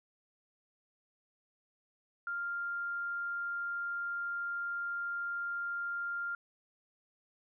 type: tone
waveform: sine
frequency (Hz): 1396.9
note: F6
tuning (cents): 0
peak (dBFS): -34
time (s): 2.27-6.35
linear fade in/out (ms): 2
effects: none